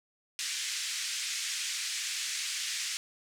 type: band-pass noise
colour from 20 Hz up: white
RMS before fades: -35 dBFS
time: 0.39-2.97 s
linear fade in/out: 0 ms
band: 1800 to 7700 Hz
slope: 24 dB/octave
effects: none